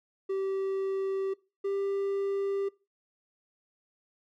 triangle tone pair in turn, 387 / 395.4 Hz, G4 / G4, -22 / +15 cents, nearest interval unison, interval 37 cents, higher second, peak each -26 dBFS, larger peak neither, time 0.29-1.34 / 1.64-2.69 s, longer neither, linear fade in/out 10 ms, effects noise-tail reverb RT60 0.3 s tail -22 dB re dry

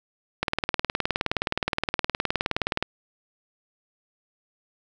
click train, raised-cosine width 0.3 ms, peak -7 dBFS, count 47, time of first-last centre 0.43-2.826 s, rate 19.2 Hz, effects none

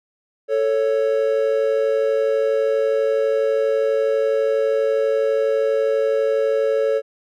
triangle tone pair together, 442.2 / 554.4 Hz, A4 / C#5, +9 / 0 cents, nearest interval major third, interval 391 cents, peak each -17 dBFS, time 0.48-7.02 s, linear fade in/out 50 ms, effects none

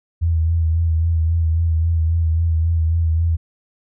sine tone with vibrato, 82 Hz, E2, 9 cents flat, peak -14 dBFS, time 0.21-3.37 s, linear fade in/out 20 ms, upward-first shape sine, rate 3.7 Hz, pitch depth 40 cents each way, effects none

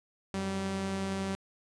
sawtooth tone pair together, 91.37 / 193.6 Hz, F#2 / G3, -21 / -21 cents, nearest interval octave + minor second, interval 1300 cents, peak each -37 / -28 dBFS, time 0.34-1.35 s, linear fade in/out 0 ms, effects resampled to 22050 Hz

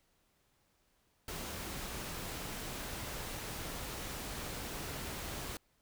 pink noise, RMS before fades -42 dBFS, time 1.28-5.57 s, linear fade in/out 2 ms, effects pink hiss -74 dBFS RMS until 5.81 s

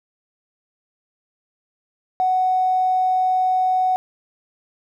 triangle tone with tanh clipping, 743 Hz, F#5, 7 cents sharp, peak -15 dBFS, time 2.2-3.96 s, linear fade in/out 0 ms, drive 2 dB, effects none

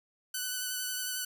5% pulse tone with vibrato, 1497 Hz, F#6, 20 cents sharp, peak -22 dBFS, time 0.34-1.25 s, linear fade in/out 5 ms, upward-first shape sine, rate 11 Hz, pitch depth 18 cents each way, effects none

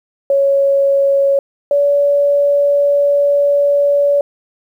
sine tone pair in turn, 554.4 / 571 Hz, C#5 / D5, 0 / -49 cents, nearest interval minor second, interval 51 cents, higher second, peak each -9 dBFS, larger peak neither, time 0.3-1.39 / 1.71-4.21 s, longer second, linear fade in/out 2 ms, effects 8-bit

